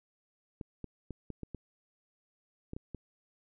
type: clicks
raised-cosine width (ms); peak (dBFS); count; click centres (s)
3; -27; 9; 0.612 / 0.843 / 1.107 / 1.303 / 1.433 / 1.547 / 2.734 / 2.765 / 2.947
effects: none